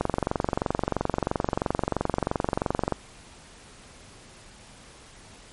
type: click train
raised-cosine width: 1 ms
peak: -9 dBFS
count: 68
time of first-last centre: 0.01-2.923 s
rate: 23 Hz
effects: pink hiss -49 dBFS RMS until 5.52 s + MP3 48 kbps